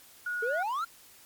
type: tone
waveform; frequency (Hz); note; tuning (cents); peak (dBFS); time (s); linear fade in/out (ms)
sine; 1451; F#6; -34; -30; 0.26-0.63; 5
type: exponential sweep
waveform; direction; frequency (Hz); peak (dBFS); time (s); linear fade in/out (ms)
triangle; up; 433.3 to 1424; -27; 0.42-0.85; 10
effects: white hiss -55 dBFS RMS until 1.25 s + MP3 96 kbps